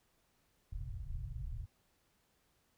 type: low-pass noise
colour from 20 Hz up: pink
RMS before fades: -42 dBFS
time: 0.72-1.66 s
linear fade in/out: 5 ms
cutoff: 140 Hz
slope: 96 dB/octave
effects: pink hiss -75 dBFS RMS until 2.77 s